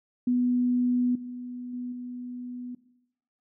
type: tone with level steps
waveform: sine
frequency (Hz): 246.9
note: B3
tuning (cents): 0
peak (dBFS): -21 / -34 / -31 / -34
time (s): 0.27-2.75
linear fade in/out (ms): 5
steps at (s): 1.15 / 1.73 / 1.92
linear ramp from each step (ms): 5
effects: noise-tail reverb RT60 0.8 s tail -17 dB re dry